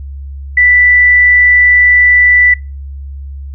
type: tone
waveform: sine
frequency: 1975.5 Hz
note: B6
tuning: in tune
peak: -4 dBFS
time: 0.57-2.54 s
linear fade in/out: 5 ms
effects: noise-tail reverb RT60 0.3 s tail -25 dB re dry + added 69 Hz sine -22 dBFS peak until 3.54 s